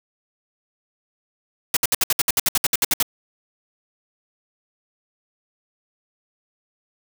white noise bursts, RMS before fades -18 dBFS, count 15, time 1.74-3.027 s, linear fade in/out 2 ms, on 27 ms, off 63 ms, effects none

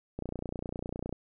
click train, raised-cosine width 2 ms, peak -22 dBFS, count 29, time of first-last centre 0.19-1.126 s, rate 29.9 Hz, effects none

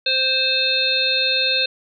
harmonic tone, 523.3 Hz, C5, in tune, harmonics 1 / 3 / 5 / 7 / 8, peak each -27 / -28 / -22 / -21 / -21 dBFS, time 0.06-1.66 s, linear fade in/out 5 ms, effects none

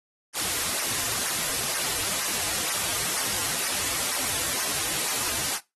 white noise with flanger, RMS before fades -27 dBFS, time 0.33-5.6 s, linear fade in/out 50 ms, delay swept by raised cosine 0.25 to 5.35 ms, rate 2.1 Hz, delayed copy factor -0.75, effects noise-tail reverb RT60 0.2 s tail -18 dB re dry + AAC 32 kbps

